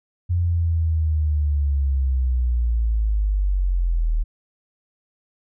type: linear sweep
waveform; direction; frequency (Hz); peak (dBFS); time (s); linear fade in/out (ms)
sine; down; 88.4 to 38.36; -17; 0.29-4.24; 20
effects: none